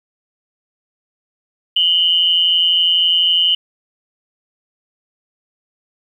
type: tone pair together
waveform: sine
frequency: 2894 / 3066 Hz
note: F#7 / G7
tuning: -39 / -39 cents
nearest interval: minor second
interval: 100 cents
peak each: -14 dBFS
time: 1.76-3.55 s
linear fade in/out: 5 ms
effects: 8-bit